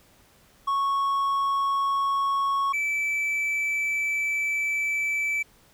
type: tone pair in turn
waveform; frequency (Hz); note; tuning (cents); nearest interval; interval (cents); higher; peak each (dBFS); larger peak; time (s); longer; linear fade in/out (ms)
triangle; 1105 / 2315; C#6 / D7; -6 / -25; octave + minor second; 1281; second; -20 / -22; first; 0.67-2.73 / 2.73-5.43; second; 10
effects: pink hiss -58 dBFS RMS until 5.73 s